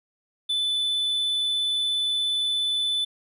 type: tone with vibrato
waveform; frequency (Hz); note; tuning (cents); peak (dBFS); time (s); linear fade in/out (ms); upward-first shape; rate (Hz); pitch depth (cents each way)
triangle; 3500; A7; -10; -21; 0.49-3.05; 10; sine; 17; 9
effects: none